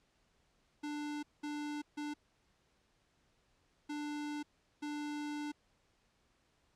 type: tone bursts at uneven times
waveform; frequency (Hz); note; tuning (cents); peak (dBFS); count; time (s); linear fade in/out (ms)
square; 295.8; D4; +13; -39; 5; 0.83-1.23 / 1.43-1.82 / 1.97-2.14 / 3.89-4.43 / 4.82-5.52; 10
effects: pink hiss -74 dBFS RMS until 6.75 s + low-pass 7000 Hz 12 dB/octave